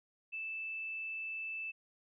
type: tone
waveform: sine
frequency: 2637 Hz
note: E7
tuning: in tune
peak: -38 dBFS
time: 0.32-1.72 s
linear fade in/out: 20 ms
effects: none